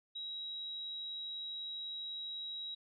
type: tone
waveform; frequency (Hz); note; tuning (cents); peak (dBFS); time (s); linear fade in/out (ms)
sine; 3848; B7; -46; -40; 0.15-2.75; 10
effects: none